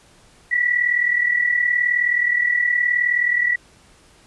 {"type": "tone pair together", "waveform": "sine", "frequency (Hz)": [1915, 1954.1], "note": ["A#6", "B6"], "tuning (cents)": [46, -19], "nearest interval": "unison", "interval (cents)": 35, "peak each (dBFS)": [-22, -17], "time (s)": [0.51, 3.56], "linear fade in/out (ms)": 10, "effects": ["pink hiss -52 dBFS RMS until 4.26 s", "resampled to 24000 Hz"]}